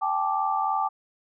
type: chord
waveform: sine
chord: G suspended second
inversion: none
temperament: equal with one note detuned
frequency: 784 / 867.4 / 1174.7 Hz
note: G5 / A5 / D6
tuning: 0 / -25 / 0 cents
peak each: -27 dBFS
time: 0.01-0.89 s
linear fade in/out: 20 ms
effects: none